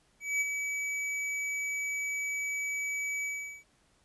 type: tone with ADSR envelope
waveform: square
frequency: 2285 Hz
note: D7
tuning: 48 cents flat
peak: -26 dBFS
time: 0.2-3.64 s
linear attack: 210 ms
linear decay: 23 ms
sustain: -6 dB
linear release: 400 ms
effects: pink hiss -68 dBFS RMS until 4.04 s + resampled to 24000 Hz